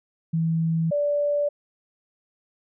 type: tone pair in turn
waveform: sine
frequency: 163.3 / 581.9 Hz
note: E3 / D5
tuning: -16 / -16 cents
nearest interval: octave + minor seventh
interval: 2200 cents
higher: second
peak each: -20 dBFS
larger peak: neither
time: 0.33-0.91 / 0.91-1.49 s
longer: neither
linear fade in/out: 10 ms
effects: none